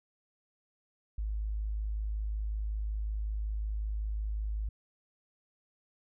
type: tone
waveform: sine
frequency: 52.7 Hz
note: G#1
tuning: 26 cents sharp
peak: -31 dBFS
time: 1.18-4.69 s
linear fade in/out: 5 ms
effects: none